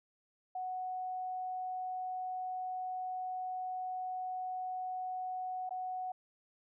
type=tone with dropouts; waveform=sine; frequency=740 Hz; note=F#5; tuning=in tune; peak=-36 dBFS; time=0.55-6.12 s; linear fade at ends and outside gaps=5 ms; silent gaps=5.693-5.707 s; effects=none